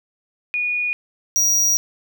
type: tone pair in turn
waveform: sine / square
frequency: 2454 / 5750 Hz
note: D#7 / F8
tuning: -25 / +50 cents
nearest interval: octave + minor third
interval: 1475 cents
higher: second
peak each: -19 / -15 dBFS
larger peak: second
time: 0.54-0.93 / 1.36-1.77 s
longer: second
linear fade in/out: 0 ms
effects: none